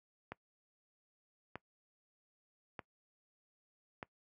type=click train; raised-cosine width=0.5 ms; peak=-27 dBFS; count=4; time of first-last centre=0.32-4.028 s; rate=0.809 Hz; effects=noise-tail reverb RT60 0.1 s tail -22 dB re dry + high-pass 80 Hz 12 dB/octave